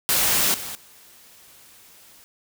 white noise with level steps, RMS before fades -20 / -33 / -50 dBFS, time 0.09-2.24 s, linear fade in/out 0 ms, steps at 0.54 / 0.75 s, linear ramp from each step 2 ms, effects none

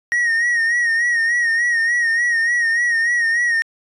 triangle tone with vibrato, 1875 Hz, A#6, 10 cents sharp, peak -13 dBFS, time 0.12-3.62 s, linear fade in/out 0 ms, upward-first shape sine, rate 3.4 Hz, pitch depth 56 cents each way, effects resampled to 24000 Hz

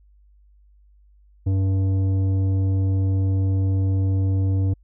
sine tone with tanh clipping, 95.9 Hz, G2, 37 cents flat, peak -19 dBFS, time 1.46-4.74 s, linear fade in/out 10 ms, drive 10 dB, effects added 50 Hz sine -51 dBFS peak until 4.83 s

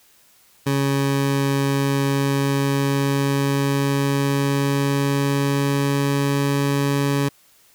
20% pulse tone with pitch glide, 138.59 to 140.69 Hz, C#3 to C#3, 0 to +26 cents, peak -13 dBFS, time 0.66-7.29 s, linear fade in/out 10 ms, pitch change +26 cents, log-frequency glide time 1.89-6.64 s, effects white hiss -55 dBFS RMS until 7.74 s

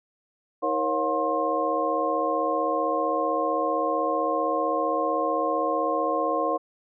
sine tone cluster, 317 / 474.4 / 550 / 716 / 1065 Hz, D#4 / A#4 / C#5 / F5 / C6, +32 / +30 / -14 / +43 / +30 cents, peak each -31 / -29 / -28 / -29 / -27 dBFS, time 0.62-6.58 s, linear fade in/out 20 ms, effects none

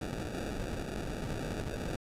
pink noise with sample-and-hold, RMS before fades -37 dBFS, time 0.01-1.96 s, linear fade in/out 5 ms, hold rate 1050 Hz, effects low-pass 11000 Hz 12 dB/octave

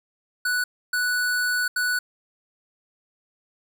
square tone bursts at uneven times, 1480 Hz, F#6, in tune, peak -22 dBFS, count 3, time 0.45-0.64 / 0.93-1.68 / 1.76-1.99 s, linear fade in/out 5 ms, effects 9-bit

